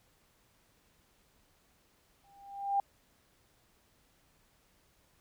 sine tone with exponential growth, 797 Hz, G5, 28 cents sharp, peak -24 dBFS, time 2.24-2.8 s, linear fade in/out 2 ms, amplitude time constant 120 ms, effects pink hiss -69 dBFS RMS until 5.2 s

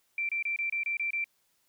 sine tone bursts, 2349 Hz, D7, in tune, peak -28 dBFS, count 8, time 0.18-1.242 s, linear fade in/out 2 ms, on 110 ms, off 26 ms, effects white hiss -72 dBFS RMS until 1.68 s

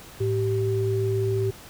sine tone pair together, 108.65 / 387.2 Hz, A2 / G4, -21 / -21 cents, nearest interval octave + minor seventh, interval 2200 cents, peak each -24 / -24 dBFS, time 0.2-1.51 s, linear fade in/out 10 ms, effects pink hiss -45 dBFS RMS until 1.69 s

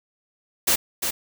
white noise with echo, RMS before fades -19 dBFS, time 0.67-0.76 s, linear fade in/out 10 ms, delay 350 ms, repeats 1, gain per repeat -6 dB, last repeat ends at 1.11 s, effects none

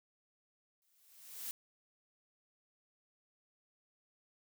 blue noise with exponential growth, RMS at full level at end -40 dBFS, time 0.82-1.51 s, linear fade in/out 0 ms, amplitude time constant 150 ms, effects none

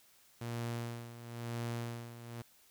sawtooth tone with tremolo, 117.8 Hz, A#2, 19 cents sharp, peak -32 dBFS, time 0.41-2.42 s, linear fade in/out 5 ms, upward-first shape sine, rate 0.99 Hz, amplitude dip 75%, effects white hiss -65 dBFS RMS until 2.7 s

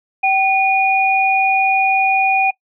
sine tone pair together, 771 / 2446 Hz, G5 / D#7, -29 / -30 cents, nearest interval octave + minor sixth, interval 1999 cents, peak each -14 dBFS, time 0.23-2.51 s, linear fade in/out 10 ms, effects noise-tail reverb RT60 0.1 s tail -22 dB re dry

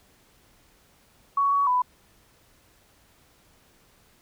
sine tone with pitch steps, 1119 / 1126 / 996 Hz, C#6 / C#6 / B5, +16 / +27 / +14 cents, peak -19 dBFS, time 1.37-1.82 s, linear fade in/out 5 ms, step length 150 ms, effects pink hiss -60 dBFS RMS until 4.21 s

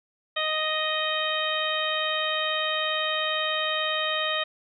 harmonic tone, 622.3 Hz, D#5, in tune, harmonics 1 / 2 / 3 / 4 / 5 / 6, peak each -31 / -31 / -31 / -34 / -31 / -31 dBFS, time 0.36-4.44 s, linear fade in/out 10 ms, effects none

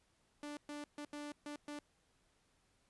sawtooth tone bursts at uneven times, 293.7 Hz, D4, in tune, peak -40 dBFS, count 6, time 0.43-0.57 / 0.69-0.84 / 0.98-1.05 / 1.13-1.32 / 1.46-1.56 / 1.68-1.79 s, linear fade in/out 2 ms, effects pink hiss -75 dBFS RMS until 2.89 s + resampled to 24000 Hz

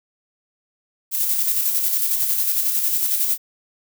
violet noise with tremolo, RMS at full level -19 dBFS, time 1.11-3.38 s, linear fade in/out 50 ms, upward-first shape square, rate 11 Hz, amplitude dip 35%, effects none

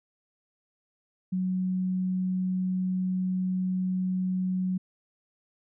sine tone, 185 Hz, F#3, in tune, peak -25 dBFS, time 1.32-4.78 s, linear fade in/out 10 ms, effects none

